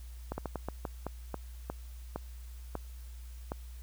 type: slowing click train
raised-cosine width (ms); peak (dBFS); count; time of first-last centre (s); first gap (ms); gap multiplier
1; -21; 12; 0.32-3.519; 60; 1.29
effects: added 60 Hz sine -43 dBFS peak until 3.82 s + white hiss -60 dBFS RMS until 3.82 s